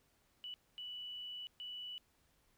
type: tone bursts at uneven times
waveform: triangle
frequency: 2960 Hz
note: F#7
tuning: in tune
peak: -40 dBFS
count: 3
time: 0.44-0.54 / 0.78-1.47 / 1.6-1.98 s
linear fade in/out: 0 ms
effects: tanh soft clip ceiling -42 dBFS + pink hiss -74 dBFS RMS until 2.57 s